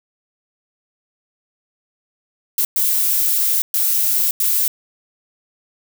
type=noise bursts at uneven times; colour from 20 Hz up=violet; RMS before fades=-17 dBFS; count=4; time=2.58-2.65 / 2.76-3.62 / 3.74-4.31 / 4.4-4.68 s; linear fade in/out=2 ms; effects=none